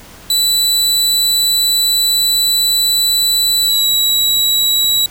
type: tone with pitch glide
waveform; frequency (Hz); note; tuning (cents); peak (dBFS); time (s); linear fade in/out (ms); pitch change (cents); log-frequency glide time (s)
sawtooth; 3968 to 3889; B7 to B7; +7 to -27; -8; 0.3-5.06; 2; -34; 3.61-3.86
effects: pink hiss -38 dBFS RMS until 5.1 s